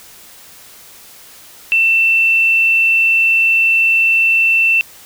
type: tone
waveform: sine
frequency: 2680 Hz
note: E7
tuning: 28 cents sharp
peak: -9 dBFS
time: 1.72-4.81 s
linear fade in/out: 0 ms
effects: white hiss -40 dBFS RMS until 5.05 s